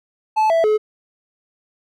triangle tone with pitch steps, 868 / 660 / 427.7 Hz, A5 / E5 / A4, -24 / +2 / -49 cents, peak -11 dBFS, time 0.36-0.78 s, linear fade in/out 20 ms, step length 140 ms, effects none

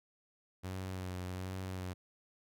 sawtooth tone with vibrato, 92.5 Hz, F#2, in tune, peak -35 dBFS, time 0.63-1.94 s, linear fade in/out 20 ms, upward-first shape sine, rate 1.3 Hz, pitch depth 29 cents each way, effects none

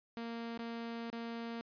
sawtooth tone with dropouts, 231.8 Hz, A#3, 10 cents flat, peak -36 dBFS, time 0.17-1.61 s, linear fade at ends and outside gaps 0 ms, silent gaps 0.576-0.591 / 1.101-1.129 s, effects resampled to 11025 Hz

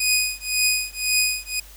15% pulse tone with tremolo, 2489 Hz, D#7, in tune, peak -9 dBFS, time 0-1.6 s, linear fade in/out 5 ms, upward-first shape triangle, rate 1.9 Hz, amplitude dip 100%, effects added 50 Hz sine -44 dBFS peak until 1.76 s + white hiss -47 dBFS RMS until 1.76 s

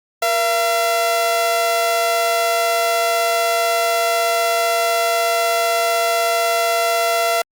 sawtooth tone pair together, 473.3 / 679 Hz, A#4 / F5, +26 / -49 cents, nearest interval tritone, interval 625 cents, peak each -21 / -12 dBFS, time 0.22-7.42 s, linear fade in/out 5 ms, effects Opus 48 kbps

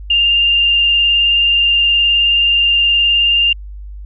sine tone with vibrato, 2800 Hz, F7, 4 cents sharp, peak -9 dBFS, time 0.1-3.53 s, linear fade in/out 5 ms, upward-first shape triangle, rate 19 Hz, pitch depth 18 cents each way, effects added 50 Hz sine -27 dBFS peak until 4.05 s

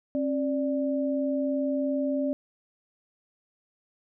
sine tone pair together, 269.7 / 587.3 Hz, C#4 / D5, -47 / 0 cents, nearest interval octave + minor second, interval 1347 cents, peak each -26 / -29 dBFS, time 0.15-2.33 s, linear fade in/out 0 ms, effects none

